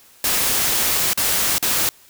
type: noise with dropouts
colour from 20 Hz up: white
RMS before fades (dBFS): -19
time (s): 0.24-1.89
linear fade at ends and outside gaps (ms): 1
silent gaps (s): 1.133-1.175 / 1.582-1.626
effects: white hiss -50 dBFS RMS until 2.09 s